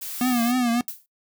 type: noise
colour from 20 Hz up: blue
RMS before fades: -33 dBFS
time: 0.01-0.52 s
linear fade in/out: 10 ms
type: tone with vibrato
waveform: square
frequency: 243 Hz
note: B3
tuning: 28 cents flat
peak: -20 dBFS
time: 0.21-0.81 s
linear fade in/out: 2 ms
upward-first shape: triangle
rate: 3.5 Hz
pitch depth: 99 cents each way
type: noise with exponential decay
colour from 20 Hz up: violet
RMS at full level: -28 dBFS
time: 0.88-1.06 s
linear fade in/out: 2 ms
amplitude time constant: 39 ms
effects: noise-tail reverb RT60 0.1 s tail -18 dB re dry